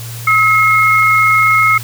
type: tone pair together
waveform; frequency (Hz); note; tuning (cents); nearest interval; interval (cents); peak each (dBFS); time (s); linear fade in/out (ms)
sine; 1284 / 2159; E6 / C#7; -46 / -46; major sixth; 900; -10; 0.27-1.78; 5
effects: added 116 Hz sine -25 dBFS peak until 1.83 s + white hiss -31 dBFS RMS until 1.83 s